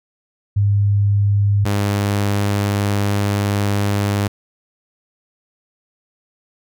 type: tone pair in turn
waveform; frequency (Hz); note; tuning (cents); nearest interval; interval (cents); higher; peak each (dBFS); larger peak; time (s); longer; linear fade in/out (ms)
sine / sawtooth; 101.4 / 101.4; G#2 / G#2; -41 / -41; unison; 0; neither; -12; neither; 0.56-1.65 / 1.65-4.28; second; 10
effects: none